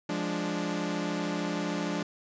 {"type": "chord", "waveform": "sawtooth", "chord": "D diminished", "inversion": "first", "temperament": "equal", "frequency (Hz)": [174.61, 207.7, 293.7], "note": ["F3", "Ab3", "D4"], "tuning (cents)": [0, 0, 0], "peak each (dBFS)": [-30, -31, -29], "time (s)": [0.09, 2.03], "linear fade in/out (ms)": 5, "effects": ["resampled to 16000 Hz"]}